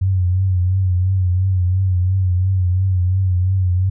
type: tone with vibrato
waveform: sine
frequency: 92.5 Hz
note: F#2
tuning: in tune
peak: -13 dBFS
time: 0.01-3.9 s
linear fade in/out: 10 ms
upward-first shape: triangle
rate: 2.9 Hz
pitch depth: 74 cents each way
effects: none